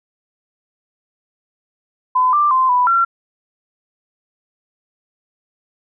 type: tone with pitch steps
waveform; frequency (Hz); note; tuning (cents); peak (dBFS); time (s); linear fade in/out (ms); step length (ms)
sine; 1013 / 1182 / 1038 / 990 / 1365; B5 / D6 / C6 / B5 / F6; +44 / +11 / -14 / +4 / -40; -11; 2.15-3.05; 10; 180
effects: none